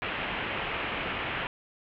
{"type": "low-pass noise", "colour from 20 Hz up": "white", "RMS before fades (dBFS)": -33, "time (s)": [0.02, 1.47], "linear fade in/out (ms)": 0, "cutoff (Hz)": 3000, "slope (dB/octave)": 48, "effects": []}